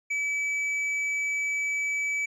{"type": "tone with tanh clipping", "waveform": "sine", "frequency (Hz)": 2295, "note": "D7", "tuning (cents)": -40, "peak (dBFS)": -27, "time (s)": [0.1, 2.26], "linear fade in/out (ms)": 10, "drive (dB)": 7, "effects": ["resampled to 24000 Hz"]}